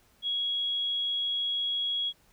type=tone; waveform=sine; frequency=3322 Hz; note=G#7; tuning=in tune; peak=-27 dBFS; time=0.22-2.13 s; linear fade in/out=50 ms; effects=pink hiss -64 dBFS RMS until 2.32 s